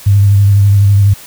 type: tone with vibrato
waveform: sine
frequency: 100.2 Hz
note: G2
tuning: 38 cents sharp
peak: -4 dBFS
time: 0.06-1.14 s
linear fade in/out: 10 ms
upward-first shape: sine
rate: 12 Hz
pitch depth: 30 cents each way
effects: white hiss -34 dBFS RMS until 1.26 s